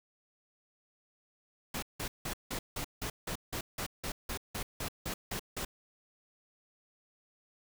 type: noise bursts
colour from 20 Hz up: pink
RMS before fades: -37 dBFS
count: 16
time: 1.74-5.65 s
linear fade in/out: 5 ms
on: 85 ms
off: 170 ms
effects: none